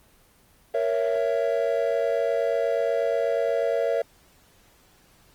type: chord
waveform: triangle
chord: A# diminished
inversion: none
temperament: equal with one note detuned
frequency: 466.2 / 554.4 / 665.8 Hz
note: A#4 / C#5 / E5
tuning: 0 / 0 / +17 cents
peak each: -24 dBFS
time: 0.74-4.02 s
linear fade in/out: 5 ms
effects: pink hiss -58 dBFS RMS until 5.34 s + Opus 24 kbps